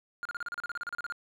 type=tone bursts; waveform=triangle; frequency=1415 Hz; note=F6; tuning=22 cents sharp; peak=-31 dBFS; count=16; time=0.23-1.123 s; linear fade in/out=0 ms; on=23 ms; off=35 ms; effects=none